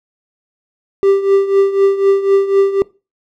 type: tone with tremolo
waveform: triangle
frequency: 393.3 Hz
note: G4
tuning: 6 cents sharp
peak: -4 dBFS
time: 1.03-2.82 s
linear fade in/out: 0 ms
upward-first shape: triangle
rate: 4 Hz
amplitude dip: 80%
effects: noise-tail reverb RT60 0.3 s tail -22 dB re dry